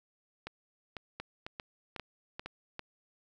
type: two click trains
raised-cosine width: 0.3 ms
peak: -24 / -23 dBFS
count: 5 / 5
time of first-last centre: 0.47-2.46 / 1.2-2.794 s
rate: 2.01 / 2.51 Hz
effects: none